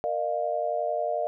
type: chord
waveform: sine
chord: Bb suspended fourth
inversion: none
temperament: equal with one note detuned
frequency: 466.2 / 607.3 / 698.5 Hz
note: Bb4 / Eb5 / F5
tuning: 0 / -42 / 0 cents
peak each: -33 / -28 / -29 dBFS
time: 0.04-1.27 s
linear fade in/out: 0 ms
effects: none